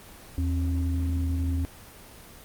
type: tone pair together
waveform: sine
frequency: 80 / 269.1 Hz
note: D#2 / C4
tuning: +49 / +49 cents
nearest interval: octave + major sixth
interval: 2100 cents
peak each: -24 / -31 dBFS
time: 0.38-1.65 s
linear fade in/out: 0 ms
effects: pink hiss -47 dBFS RMS until 2.44 s + Opus 24 kbps